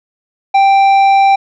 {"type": "tone with tanh clipping", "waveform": "sine", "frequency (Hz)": 785, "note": "G5", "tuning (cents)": 2, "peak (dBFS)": -7, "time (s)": [0.54, 1.36], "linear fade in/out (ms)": 10, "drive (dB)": 9, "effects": []}